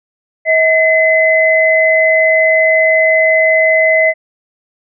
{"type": "tone pair together", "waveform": "sine", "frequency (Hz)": [639.6, 2035], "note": ["D#5", "C7"], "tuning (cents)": [48, -49], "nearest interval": "octave + minor sixth", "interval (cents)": 2003, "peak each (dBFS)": -10, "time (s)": [0.45, 4.14], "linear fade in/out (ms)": 50, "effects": []}